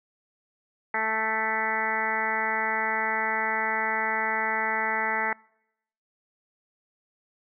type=harmonic tone; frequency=220 Hz; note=A3; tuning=in tune; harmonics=1 / 2 / 3 / 4 / 5 / 6 / 7 / 8 / 9 / 10; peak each=-41 / -37 / -37 / -29 / -41 / -34 / -35 / -33 / -29 / -38 dBFS; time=0.94-5.33 s; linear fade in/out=2 ms; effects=noise-tail reverb RT60 0.8 s tail -26 dB re dry